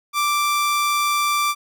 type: tone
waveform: sawtooth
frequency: 1174.7 Hz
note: D6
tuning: in tune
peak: -14 dBFS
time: 0.13-1.55 s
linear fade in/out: 50 ms
effects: none